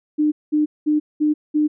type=tone bursts; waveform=sine; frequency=301.8 Hz; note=D4; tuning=47 cents sharp; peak=-14 dBFS; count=5; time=0.18-1.68 s; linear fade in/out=20 ms; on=140 ms; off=200 ms; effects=none